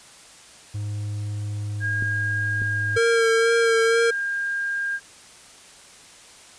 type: tone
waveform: triangle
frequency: 103.83 Hz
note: G#2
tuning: in tune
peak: -24 dBFS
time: 0.74-2.98 s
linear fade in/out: 10 ms
type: tone with pitch glide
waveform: sine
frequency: 1626 to 1609.2 Hz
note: G#6 to G6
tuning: -37 to +45 cents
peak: -23 dBFS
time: 1.8-5 s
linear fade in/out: 50 ms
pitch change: -18 cents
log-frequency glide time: 2.56-3.43 s
type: clicks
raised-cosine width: 3 ms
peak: -21 dBFS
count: 2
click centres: 2.024 / 2.619 s
type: tone with vibrato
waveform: square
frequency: 457.8 Hz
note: A#4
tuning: 31 cents flat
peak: -18 dBFS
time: 2.96-4.11 s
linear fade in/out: 10 ms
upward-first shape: sine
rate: 2.1 Hz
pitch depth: 23 cents each way
effects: white hiss -47 dBFS RMS until 6.58 s + resampled to 22050 Hz